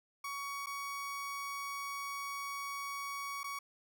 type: tone with dropouts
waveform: 30% pulse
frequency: 1125 Hz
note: C#6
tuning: 25 cents sharp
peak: -36 dBFS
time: 0.24-3.59 s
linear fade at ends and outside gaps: 5 ms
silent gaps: 0.661-0.668 / 3.433-3.441 s
effects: none